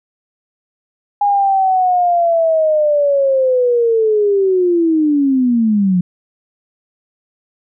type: linear sweep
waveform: sine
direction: down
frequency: 821 to 174.61 Hz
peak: -10 dBFS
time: 1.21-6.01 s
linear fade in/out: 5 ms
effects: none